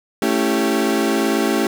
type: chord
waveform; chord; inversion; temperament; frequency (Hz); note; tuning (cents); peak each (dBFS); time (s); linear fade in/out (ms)
35% pulse; A dominant seventh; none; equal with one note detuned; 220 / 277.2 / 333.8 / 392; A3 / C#4 / E4 / G4; 0 / 0 / +22 / 0; -20; 0.22-1.67; 2
effects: none